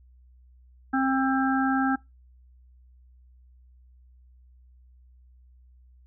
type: harmonic tone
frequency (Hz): 265.7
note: C4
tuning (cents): +27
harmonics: 1 / 3 / 5 / 6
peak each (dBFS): -23 / -28 / -30 / -31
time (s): 0.93-1.96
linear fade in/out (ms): 10
effects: noise-tail reverb RT60 0.2 s tail -22 dB re dry + added 62 Hz sine -52 dBFS peak until 6.06 s